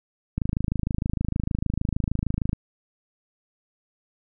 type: click train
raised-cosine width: 5 ms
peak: -12 dBFS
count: 58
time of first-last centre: 0.38-2.531 s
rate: 26.5 Hz
effects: none